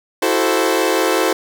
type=chord; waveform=sawtooth; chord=F# half-diminished seventh; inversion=third; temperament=equal with one note detuned; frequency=329.6 / 374.9 / 440 / 523.3 Hz; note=E4 / F#4 / A4 / C5; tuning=0 / +23 / 0 / 0 cents; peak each=-16 dBFS; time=0.22-1.33 s; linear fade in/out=5 ms; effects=none